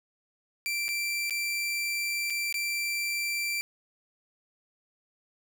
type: tone with dropouts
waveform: sawtooth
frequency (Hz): 2349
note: D7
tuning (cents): 0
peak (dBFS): -25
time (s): 0.66-3.61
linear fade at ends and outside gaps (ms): 0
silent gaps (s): 0.882-0.889 / 1.297-1.307 / 2.3-2.304 / 2.526-2.542
effects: none